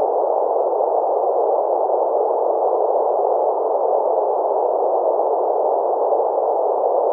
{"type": "band-pass noise", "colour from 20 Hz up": "pink", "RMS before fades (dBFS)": -18, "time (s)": [0, 7.12], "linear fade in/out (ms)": 0, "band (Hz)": [430, 840], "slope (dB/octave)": 48, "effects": []}